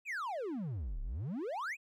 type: exponential two-way sweep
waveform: triangle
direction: down then up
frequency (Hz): 2663 to 31.95 to 2663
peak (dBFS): -34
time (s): 0.05-1.77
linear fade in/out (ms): 50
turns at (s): 1.01
effects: none